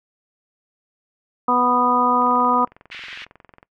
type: harmonic tone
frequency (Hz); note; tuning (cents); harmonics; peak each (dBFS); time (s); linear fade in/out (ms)
246.9; B3; 0; 1 / 2 / 3 / 4 / 5; -23 / -25 / -24 / -19 / -19; 1.48-2.65; 5
type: click train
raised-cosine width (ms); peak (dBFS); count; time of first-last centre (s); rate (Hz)
0.5; -29; 32; 2.22-3.629; 22
type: band-pass noise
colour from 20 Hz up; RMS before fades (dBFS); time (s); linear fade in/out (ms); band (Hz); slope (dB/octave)
white; -36; 2.91-3.25; 10; 1600 to 3000; 24
effects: noise-tail reverb RT60 0.1 s tail -21 dB re dry